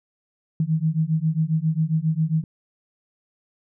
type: beating tone pair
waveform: sine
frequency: 155.3 / 162.7 Hz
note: D#3 / E3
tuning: -3 / -22 cents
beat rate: 7.4 Hz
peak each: -22 dBFS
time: 0.6-2.44 s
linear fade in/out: 2 ms
effects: none